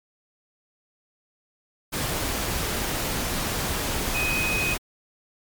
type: tone in noise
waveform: sine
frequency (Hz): 2512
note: D#7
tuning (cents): +16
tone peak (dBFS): -24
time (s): 4.14-4.75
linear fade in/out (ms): 20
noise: pink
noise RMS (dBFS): -27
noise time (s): 1.92-4.78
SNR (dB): 0
effects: MP3 96 kbps